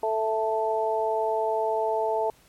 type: harmonic tone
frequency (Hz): 220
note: A3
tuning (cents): 0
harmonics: 2 / 3 / 4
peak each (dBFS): -27 / -27 / -27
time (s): 0.03-2.3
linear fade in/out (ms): 2
effects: pink hiss -58 dBFS RMS until 2.48 s + MP3 64 kbps